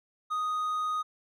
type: tone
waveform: triangle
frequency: 1244.5 Hz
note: D#6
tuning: in tune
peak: -26 dBFS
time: 0.3-1.03 s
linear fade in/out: 20 ms
effects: none